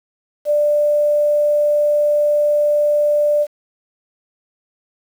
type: tone with quantisation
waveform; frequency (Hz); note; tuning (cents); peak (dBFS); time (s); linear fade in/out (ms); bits
sine; 591; D5; +11; -12; 0.45-3.47; 50; 7
effects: none

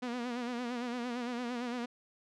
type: tone with vibrato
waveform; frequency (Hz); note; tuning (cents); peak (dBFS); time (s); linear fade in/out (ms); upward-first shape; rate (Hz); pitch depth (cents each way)
sawtooth; 242.9; B3; -29; -31; 0.02-1.86; 10; sine; 8.8; 66
effects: low-pass 5000 Hz 12 dB/octave

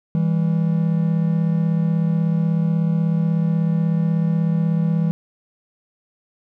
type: tone pair together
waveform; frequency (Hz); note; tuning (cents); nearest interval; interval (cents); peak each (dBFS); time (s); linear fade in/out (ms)
triangle; 163.67 / 200; E3 / G3; -12 / +35; minor third; 347; -15 / -21; 0.15-5.11; 0
effects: none

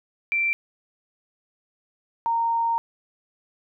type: tone pair in turn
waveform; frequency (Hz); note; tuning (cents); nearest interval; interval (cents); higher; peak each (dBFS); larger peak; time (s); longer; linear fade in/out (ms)
sine; 2349 / 923.9; D7 / A#5; 0 / -16; octave + major third; 1616; first; -20; neither; 0.32-0.53 / 2.26-2.78; second; 0
effects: none

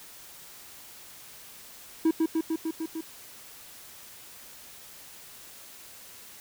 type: tone with echo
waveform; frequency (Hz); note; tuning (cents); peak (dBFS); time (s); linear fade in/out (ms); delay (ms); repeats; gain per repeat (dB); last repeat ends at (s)
triangle; 322.9; E4; -36; -17; 2.05-2.11; 5; 150; 6; -2; 3.01
effects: white hiss -48 dBFS RMS until 6.4 s

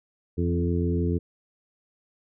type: harmonic tone with a mistuned harmonic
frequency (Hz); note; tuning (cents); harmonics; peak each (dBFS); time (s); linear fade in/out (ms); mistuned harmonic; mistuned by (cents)
86.6; F2; -14; 1 / 2 / 3 / 4 / 5; -25 / -28 / -30 / -31 / -32; 0.37-1.19; 20; 2; -26
effects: none

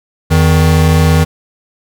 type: tone pair together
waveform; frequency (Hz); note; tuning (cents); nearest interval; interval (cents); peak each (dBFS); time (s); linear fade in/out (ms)
square; 84 / 158.57; E2 / D#3; +33 / +33; major seventh; 1100; -10; 0.3-1.25; 20
effects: none

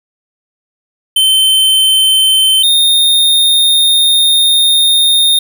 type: tone pair in turn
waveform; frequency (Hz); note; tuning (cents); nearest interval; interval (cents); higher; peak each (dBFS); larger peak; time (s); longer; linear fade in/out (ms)
square; 3087 / 3671; G7 / A#7; -27 / -27; minor third; 300; second; -7; neither; 1.16-2.63 / 2.63-5.39; second; 5
effects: none

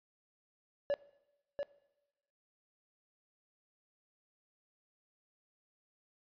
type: tone with echo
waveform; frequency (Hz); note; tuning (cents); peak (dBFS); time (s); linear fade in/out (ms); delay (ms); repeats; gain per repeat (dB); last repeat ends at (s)
triangle; 570; C#5; +48; -27; 0.9-0.94; 0; 690; 1; -5; 1.63
effects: noise-tail reverb RT60 0.9 s tail -19 dB re dry + resampled to 11025 Hz

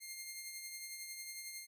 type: tone with tremolo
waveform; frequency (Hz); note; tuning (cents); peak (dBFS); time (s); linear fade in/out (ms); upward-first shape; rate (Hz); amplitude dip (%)
10% pulse; 2117; C7; +20; -34; 0-1.67; 50; triangle; 11; 45
effects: none

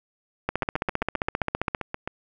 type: two click trains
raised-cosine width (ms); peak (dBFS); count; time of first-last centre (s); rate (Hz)
0.5; -9 / -14; 20 / 12; 0.49-1.748 / 0.63-2.075; 15.1 / 7.61
effects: none

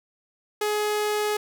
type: tone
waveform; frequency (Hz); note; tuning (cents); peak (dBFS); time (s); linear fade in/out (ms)
sawtooth; 420.6; G#4; +22; -19; 0.61-1.37; 5
effects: none

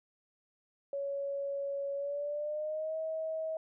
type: tone with pitch glide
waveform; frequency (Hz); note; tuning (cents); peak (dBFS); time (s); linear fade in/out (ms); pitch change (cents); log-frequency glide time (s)
sine; 559 to 638.4; C#5 to D#5; +14 to +44; -33; 0.93-3.57; 2; +230; 1.95-2.97
effects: none

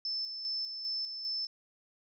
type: tone with tremolo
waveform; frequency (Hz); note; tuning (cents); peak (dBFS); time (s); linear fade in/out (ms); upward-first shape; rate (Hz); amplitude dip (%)
sine; 5274; E8; 0; -32; 0.05-1.47; 2; square; 2.5; 50
effects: none

